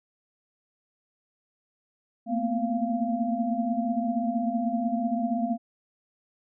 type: tone cluster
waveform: sine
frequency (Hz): 223.8 / 234.2 / 249.9 / 691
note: A3 / A#3 / B3 / F5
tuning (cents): +30 / +8 / +21 / -19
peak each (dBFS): -30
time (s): 2.26-5.58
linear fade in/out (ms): 50
effects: none